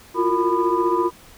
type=tone cluster; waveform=sine; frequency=343.4 / 358.5 / 461.8 / 995 / 1214 Hz; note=F4 / F4 / A#4 / B5 / D#6; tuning=-29 / +45 / -16 / +13 / -43 cents; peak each=-22 / -21 / -27 / -21 / -29 dBFS; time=0.14-1.11 s; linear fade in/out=50 ms; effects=tanh soft clip ceiling -6 dBFS + pink hiss -47 dBFS RMS until 1.37 s